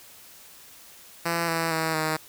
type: tone with pitch steps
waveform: 5% pulse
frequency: 168.8 / 164.75 / 160.81 / 156.95 Hz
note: E3 / E3 / E3 / D#3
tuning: +41 / -1 / -43 / +15 cents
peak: -13 dBFS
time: 1.25-2.17 s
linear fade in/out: 10 ms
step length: 230 ms
effects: white hiss -49 dBFS RMS until 2.28 s